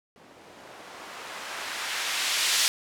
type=noise with low-pass filter sweep; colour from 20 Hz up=violet; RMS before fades=-31 dBFS; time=0.16-2.68 s; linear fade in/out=0 ms; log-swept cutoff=310 to 4000 Hz; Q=0.72; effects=none